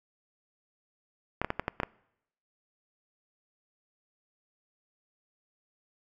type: clicks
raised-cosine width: 0.5 ms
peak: -13 dBFS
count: 7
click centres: 1.416 / 1.446 / 1.504 / 1.596 / 1.681 / 1.801 / 1.833 s
effects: noise-tail reverb RT60 0.8 s tail -24 dB re dry